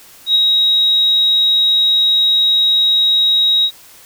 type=tone with ADSR envelope; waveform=sine; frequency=3805 Hz; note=A#7; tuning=35 cents sharp; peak=-6 dBFS; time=0.26-3.71 s; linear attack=93 ms; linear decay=10 ms; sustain=-3 dB; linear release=66 ms; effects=tanh soft clip ceiling -2 dBFS + white hiss -42 dBFS RMS until 4.05 s